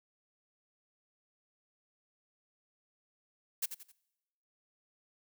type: noise with echo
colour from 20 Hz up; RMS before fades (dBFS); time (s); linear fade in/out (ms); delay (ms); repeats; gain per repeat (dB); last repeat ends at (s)
blue; -32; 3.62-3.66; 10; 87; 3; -9; 3.921
effects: noise-tail reverb RT60 1.0 s tail -25 dB re dry